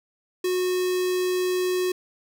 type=tone with notch filter; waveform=square; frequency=365.4 Hz; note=F#4; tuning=22 cents flat; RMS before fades=-24 dBFS; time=0.44-1.92 s; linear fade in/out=5 ms; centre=1300 Hz; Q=1.4; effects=none